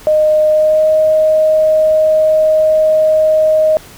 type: tone with pitch glide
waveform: sine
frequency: 615 to 624.3 Hz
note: D#5 to D#5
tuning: -20 to +6 cents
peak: -7 dBFS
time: 0.07-3.77 s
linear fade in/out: 0 ms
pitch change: +26 cents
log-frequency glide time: 0.5-0.9 s
effects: pink hiss -37 dBFS RMS until 3.97 s